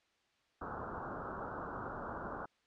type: low-pass noise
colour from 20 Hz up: white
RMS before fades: -43 dBFS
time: 0.61-2.46 s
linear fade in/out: 10 ms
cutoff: 1500 Hz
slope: 96 dB/octave
effects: white hiss -74 dBFS RMS until 2.66 s + low-pass 4000 Hz 12 dB/octave